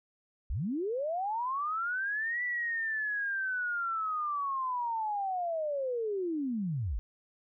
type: linear two-way sweep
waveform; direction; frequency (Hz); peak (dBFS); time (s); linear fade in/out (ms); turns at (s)
sine; up then down; 41 to 1975.5 to 41; -30; 0.5-6.99; 0; 2.43
effects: none